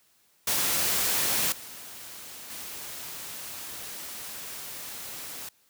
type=noise with level steps; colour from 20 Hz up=white; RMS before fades=-26 / -43 / -39 dBFS; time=0.47-5.49 s; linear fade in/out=5 ms; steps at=1.52 / 2.5 s; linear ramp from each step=2 ms; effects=white hiss -65 dBFS RMS until 5.69 s + high-pass 60 Hz 12 dB/octave